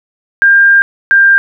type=tone pair in turn; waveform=sine; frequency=1600 / 1592.5 Hz; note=G6 / G6; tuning=+35 / +27 cents; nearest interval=unison; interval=8 cents; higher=first; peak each=-3 dBFS; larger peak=neither; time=0.42-0.82 / 1.11-1.38 s; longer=first; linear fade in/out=0 ms; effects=none